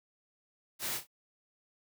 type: noise with echo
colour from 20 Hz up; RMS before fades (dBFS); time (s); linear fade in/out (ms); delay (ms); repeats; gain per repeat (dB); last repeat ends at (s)
white; -36; 0.79-1.01; 50; 31; 2; -9; 1.072
effects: none

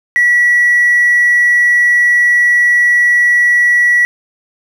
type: tone with hard clipping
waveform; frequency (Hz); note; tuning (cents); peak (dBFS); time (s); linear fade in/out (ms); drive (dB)
sine; 1940; B6; -31; -7; 0.16-4.05; 0; 1
effects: none

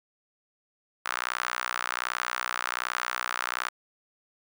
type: tone with high-pass filter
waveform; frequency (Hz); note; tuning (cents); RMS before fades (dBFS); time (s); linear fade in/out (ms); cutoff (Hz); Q
sawtooth; 61.3; B1; -12; -32; 1.05-3.69; 5; 1300; 2.6
effects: none

